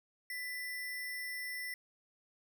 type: tone with sample-and-hold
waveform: sine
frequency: 1989 Hz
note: B6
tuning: 12 cents sharp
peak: -38 dBFS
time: 0.3-1.74 s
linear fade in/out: 2 ms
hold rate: 7350 Hz
effects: none